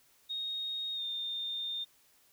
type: tone with pitch glide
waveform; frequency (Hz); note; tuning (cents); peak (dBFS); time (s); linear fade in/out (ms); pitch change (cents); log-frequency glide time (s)
sine; 3729 to 3629; A#7 to A#7; 0 to -47; -34; 0.29-1.85; 20; -47; 0.94-1.03
effects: white hiss -66 dBFS RMS until 2.32 s